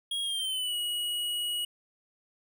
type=tone with pitch glide; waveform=square; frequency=3284 to 2909 Hz; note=G#7 to F#7; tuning=-20 to -30 cents; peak=-30 dBFS; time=0.11-1.65 s; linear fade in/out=5 ms; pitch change=-210 cents; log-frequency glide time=0.22-0.76 s; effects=none